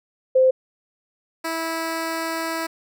sine / 10% pulse tone pair in turn, 519 / 326.9 Hz, C5 / E4, -14 / -14 cents, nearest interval minor sixth, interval 800 cents, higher first, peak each -12 / -16 dBFS, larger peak first, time 0.35-0.51 / 1.44-2.67 s, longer second, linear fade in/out 10 ms, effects none

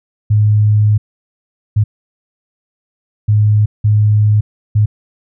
sine tone bursts at uneven times, 105.7 Hz, G#2, 31 cents sharp, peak -7 dBFS, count 5, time 0.3-0.98 / 1.76-1.84 / 3.28-3.66 / 3.84-4.41 / 4.75-4.86 s, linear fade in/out 10 ms, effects none

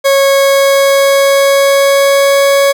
40% pulse tone with pitch glide, 550 to 556.7 Hz, C#5 to C#5, -14 to +7 cents, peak -5 dBFS, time 0.04-2.73 s, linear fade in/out 20 ms, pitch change +21 cents, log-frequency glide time 0.3-2.48 s, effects none

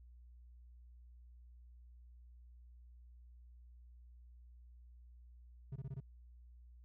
triangle tone bursts, 133.8 Hz, C3, 39 cents sharp, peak -39 dBFS, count 5, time 5.72-6.003 s, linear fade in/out 5 ms, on 39 ms, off 22 ms, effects added 60 Hz sine -56 dBFS peak until 6.84 s

